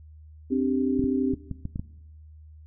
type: chord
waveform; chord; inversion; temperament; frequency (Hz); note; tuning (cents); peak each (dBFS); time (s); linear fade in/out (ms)
sine; C suspended second; none; equal; 261.6 / 293.7 / 392; C4 / D4 / G4; 0 / 0 / 0; -23 / -28 / -29; 0.5-1.35; 20
type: clicks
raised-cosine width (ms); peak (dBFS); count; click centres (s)
5; -19; 7; 0.994 / 1.041 / 1.337 / 1.513 / 1.654 / 1.759 / 1.795
effects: noise-tail reverb RT60 1.0 s tail -19 dB re dry + added 77 Hz sine -45 dBFS peak until 2.66 s